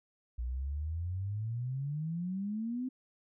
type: exponential sweep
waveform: sine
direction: up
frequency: 58.27 to 261.6 Hz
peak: -33 dBFS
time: 0.38-2.89 s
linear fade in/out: 10 ms
effects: none

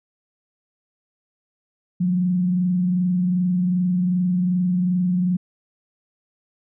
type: tone with frequency modulation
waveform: sine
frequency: 180.3 Hz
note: F#3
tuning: 45 cents flat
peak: -17 dBFS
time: 2-5.37 s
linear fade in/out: 10 ms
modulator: 22.6 Hz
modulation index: 0.28
effects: none

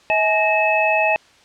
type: tone cluster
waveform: sine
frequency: 641 / 845 / 1854 / 2592 Hz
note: E5 / G#5 / A#6 / E7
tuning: -49 / +30 / -10 / -30 cents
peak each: -19 / -20 / -27 / -18 dBFS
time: 0.1-1.16 s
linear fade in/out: 0 ms
effects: white hiss -51 dBFS RMS until 1.44 s + low-pass 5000 Hz 12 dB/octave

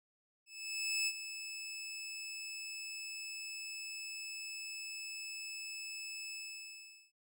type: tone with ADSR envelope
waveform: 20% pulse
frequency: 2612 Hz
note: E7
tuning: 17 cents flat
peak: -27 dBFS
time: 0.46-7.12 s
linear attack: 610 ms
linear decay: 51 ms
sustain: -11 dB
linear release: 780 ms
effects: none

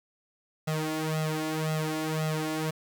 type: tone with flanger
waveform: sawtooth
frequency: 156.5 Hz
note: D#3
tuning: 10 cents sharp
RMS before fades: -30 dBFS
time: 0.67-2.71 s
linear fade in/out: 10 ms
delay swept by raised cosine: 1.5 to 2.9 ms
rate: 1.9 Hz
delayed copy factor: +1
effects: 9-bit

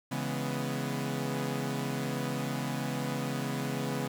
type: chord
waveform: sawtooth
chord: C# minor seventh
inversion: none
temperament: equal with one note detuned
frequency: 138.59 / 164.81 / 207.7 / 247.8 Hz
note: C#3 / E3 / G#3 / B3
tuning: 0 / 0 / 0 / +6 cents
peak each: -31 / -35 / -35 / -32 dBFS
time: 0.11-4.08 s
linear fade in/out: 10 ms
effects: 9-bit

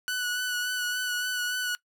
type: tone with vibrato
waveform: sawtooth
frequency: 1481 Hz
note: F#6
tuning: 1 cent sharp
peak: -24 dBFS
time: 0.08-1.75 s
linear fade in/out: 0 ms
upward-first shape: sine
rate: 3.5 Hz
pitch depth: 22 cents each way
effects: noise-tail reverb RT60 0.1 s tail -20 dB re dry

